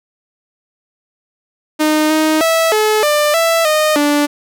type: tone with pitch steps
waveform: sawtooth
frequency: 307.4 / 312.3 / 654 / 429.4 / 595 / 662 / 615 / 292.1 Hz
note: D#4 / D#4 / E5 / A4 / D5 / E5 / D#5 / D4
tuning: -21 / +7 / -14 / -42 / +22 / +7 / -20 / -9 cents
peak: -7 dBFS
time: 1.79-4.27 s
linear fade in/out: 20 ms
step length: 310 ms
effects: none